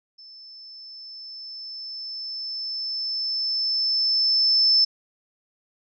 sine tone with level ramp, 5274 Hz, E8, in tune, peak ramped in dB -43 to -14 dBFS, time 0.18-4.85 s, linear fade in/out 10 ms, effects none

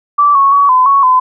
sine tone with pitch steps, 1162 / 1104 / 1129 / 1017 / 1110 / 1018 Hz, D6 / C#6 / C#6 / C6 / C#6 / C6, -19 / -7 / +31 / -50 / +2 / -48 cents, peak -5 dBFS, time 0.18-1.2 s, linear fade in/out 10 ms, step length 170 ms, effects none

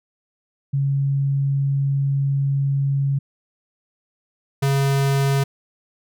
sine / square tone pair in turn, 138.59 / 137.94 Hz, C#3 / C#3, 0 / -8 cents, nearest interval unison, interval 8 cents, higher first, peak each -17 dBFS, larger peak neither, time 0.73-3.19 / 4.62-5.44 s, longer first, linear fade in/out 10 ms, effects none

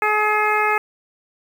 harmonic tone, 424 Hz, G#4, 36 cents sharp, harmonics 1 / 2 / 3 / 4 / 5 / 6, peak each -24 / -21 / -21 / -25 / -23 / -26 dBFS, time 0.02-0.78 s, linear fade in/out 2 ms, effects 7-bit

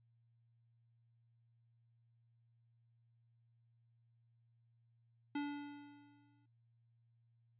square tone with exponential decay, 288.9 Hz, D4, 28 cents flat, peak -37 dBFS, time 5.35-6.46 s, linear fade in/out 5 ms, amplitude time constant 240 ms, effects added 116 Hz sine -70 dBFS peak until 7.59 s + resampled to 8000 Hz

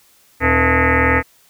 sine tone with frequency modulation, 880 Hz, A5, in tune, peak -11 dBFS, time 0.4-1.23 s, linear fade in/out 50 ms, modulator 191 Hz, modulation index 6.8, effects white hiss -53 dBFS RMS until 1.49 s

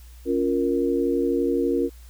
sine chord, Bb minor, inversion first, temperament equal, 277.2 / 349.2 / 466.2 Hz, Db4 / F4 / Bb4, 0 / 0 / 0 cents, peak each -24 / -24 / -24 dBFS, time 0.25-1.9 s, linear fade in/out 50 ms, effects added 60 Hz sine -42 dBFS peak until 2.09 s + white hiss -55 dBFS RMS until 2.09 s

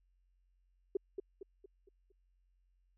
sine tone with echo, 389.9 Hz, G4, 9 cents flat, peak -29 dBFS, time 0.95-0.97 s, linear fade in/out 5 ms, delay 230 ms, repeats 5, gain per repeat -7 dB, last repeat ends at 2.12 s, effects added 45 Hz sine -70 dBFS peak until 2.97 s

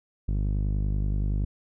sawtooth tone with low-pass filter, 50.5 Hz, G#1, 48 cents flat, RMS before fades -26 dBFS, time 0.28-1.45 s, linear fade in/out 5 ms, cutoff 200 Hz, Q 0.78, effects none

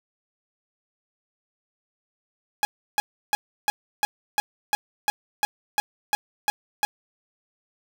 sawtooth tone bursts, 830.6 Hz, G#5, in tune, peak -15 dBFS, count 13, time 2.63-6.85 s, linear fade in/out 0 ms, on 20 ms, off 330 ms, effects none

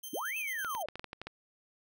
5% pulse tone with tremolo, 3136 Hz, G7, in tune, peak -32 dBFS, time 0.03-0.83 s, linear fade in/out 10 ms, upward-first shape square, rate 9 Hz, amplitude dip 55%
sine linear two-way sweep, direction up then down, 212.3 to 2658 to 542 Hz, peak -34 dBFS, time 0.13-0.86 s, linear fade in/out 5 ms, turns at 0.37 s
clicks, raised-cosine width 0.3 ms, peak -25 dBFS, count 9, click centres 0.647 / 0.75 / 0.886 / 0.956 / 0.995 / 1.043 / 1.131 / 1.216 / 1.27 s
effects none

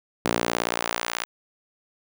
sawtooth tone with high-pass filter sweep, 58.27 Hz, A#1, in tune, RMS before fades -27 dBFS, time 0.25-1.25 s, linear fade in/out 0 ms, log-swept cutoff 260 to 1300 Hz, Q 0.72, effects none

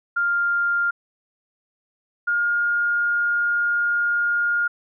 sine tone pair in turn, 1400 / 1418.7 Hz, F6 / F6, +4 / +27 cents, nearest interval unison, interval 23 cents, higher second, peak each -18 dBFS, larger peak neither, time 0.16-0.91 / 2.27-4.68 s, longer second, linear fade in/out 10 ms, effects none

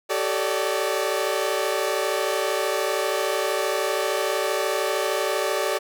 sawtooth tone cluster, 384.6 / 439.7 / 567 / 600 Hz, G4 / A4 / C#5 / D5, -33 / -1 / +39 / +37 cents, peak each -24 dBFS, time 0.09-5.79 s, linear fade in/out 20 ms, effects none

